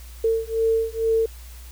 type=beating tone pair; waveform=sine; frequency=449.3 / 451.5 Hz; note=A4 / A4; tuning=+36 / +45 cents; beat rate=2.2 Hz; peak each=-22 dBFS; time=0.24-1.26 s; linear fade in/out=5 ms; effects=added 60 Hz sine -38 dBFS peak until 1.71 s + white hiss -48 dBFS RMS until 1.71 s